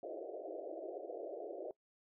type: band-pass noise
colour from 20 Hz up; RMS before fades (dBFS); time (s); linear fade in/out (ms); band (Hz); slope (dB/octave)
white; -45; 0.03-1.71; 2; 320 to 690; 96
effects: noise-tail reverb RT60 0.1 s tail -22 dB re dry